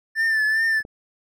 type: tone with vibrato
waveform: triangle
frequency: 1767 Hz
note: A6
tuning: 7 cents sharp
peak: -16 dBFS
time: 0.15-0.83 s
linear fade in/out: 50 ms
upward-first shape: triangle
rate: 2.5 Hz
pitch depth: 54 cents each way
type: clicks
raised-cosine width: 2 ms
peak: -36 / -26 dBFS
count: 2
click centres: 0.805 / 0.851 s
effects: none